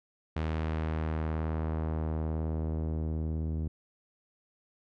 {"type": "tone with low-pass filter sweep", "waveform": "sawtooth", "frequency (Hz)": 79, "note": "D#2", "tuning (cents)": 27, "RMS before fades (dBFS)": -32, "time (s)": [0.36, 3.68], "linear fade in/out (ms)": 5, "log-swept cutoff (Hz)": [3100, 280], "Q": 0.79, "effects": []}